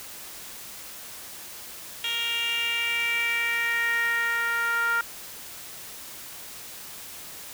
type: tone with band-pass filter sweep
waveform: 10% pulse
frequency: 466.2 Hz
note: A#4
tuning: in tune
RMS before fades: -26 dBFS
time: 2.04-5.01 s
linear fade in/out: 2 ms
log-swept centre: 3200 to 1400 Hz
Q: 4.6
effects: white hiss -41 dBFS RMS until 7.53 s